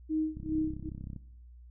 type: tone with tremolo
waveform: sine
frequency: 312.9 Hz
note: D#4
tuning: 10 cents sharp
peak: -26 dBFS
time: 0.09-0.9 s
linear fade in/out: 20 ms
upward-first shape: sine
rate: 2.5 Hz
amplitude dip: 100%
type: click train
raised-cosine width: 5 ms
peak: -29 dBFS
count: 27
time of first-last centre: 0.37-1.163 s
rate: 32.8 Hz
effects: noise-tail reverb RT60 0.8 s tail -18 dB re dry + added 60 Hz sine -49 dBFS peak until 1.7 s